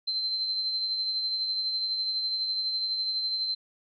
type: tone with tremolo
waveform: sine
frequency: 4101 Hz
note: C8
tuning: 36 cents flat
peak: -25 dBFS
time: 0.07-3.55 s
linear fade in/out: 10 ms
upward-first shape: triangle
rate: 12 Hz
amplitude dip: 40%
effects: none